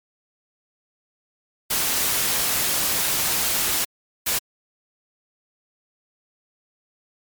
white noise bursts at uneven times, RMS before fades -22 dBFS, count 2, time 1.7-3.85 / 4.26-4.39 s, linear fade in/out 10 ms, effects MP3 96 kbps

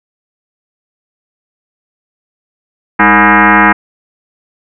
sine tone with frequency modulation, 316 Hz, D#4, 27 cents sharp, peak -3 dBFS, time 2.99-3.73 s, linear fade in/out 10 ms, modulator 260 Hz, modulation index 6.8, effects none

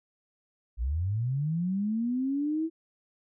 sine linear sweep, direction up, 52.4 to 329.6 Hz, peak -26 dBFS, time 0.77-2.7 s, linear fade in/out 50 ms, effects none

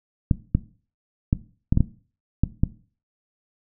clicks, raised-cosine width 5 ms, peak -5 dBFS, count 8, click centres 0.312 / 0.55 / 1.329 / 1.725 / 1.774 / 1.806 / 2.436 / 2.635 s, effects noise-tail reverb RT60 0.4 s tail -17 dB re dry

